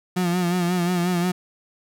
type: tone with vibrato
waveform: 35% pulse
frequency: 177.1 Hz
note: F3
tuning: 24 cents sharp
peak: -18 dBFS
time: 0.16-1.32 s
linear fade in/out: 10 ms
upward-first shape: sine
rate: 5.6 Hz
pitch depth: 55 cents each way
effects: none